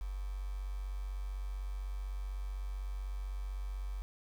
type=tone with quantisation; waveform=sine; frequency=47.93 Hz; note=G1; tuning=38 cents flat; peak=-36 dBFS; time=0.01-4.02 s; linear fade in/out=0 ms; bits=9; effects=none